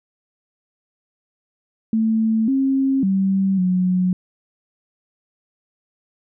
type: tone with pitch steps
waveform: sine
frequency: 221.8 / 268.9 / 193 / 182.8 Hz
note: A3 / C4 / G3 / F#3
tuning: +14 / +47 / -27 / -21 cents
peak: -15 dBFS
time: 1.93-4.13 s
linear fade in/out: 2 ms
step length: 550 ms
effects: none